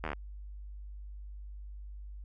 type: slowing click train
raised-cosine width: 0.5 ms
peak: -20 dBFS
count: 8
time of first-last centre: 0.04-0.132 s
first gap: 12 ms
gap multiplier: 1.03
effects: added 50 Hz sine -42 dBFS peak until 2.24 s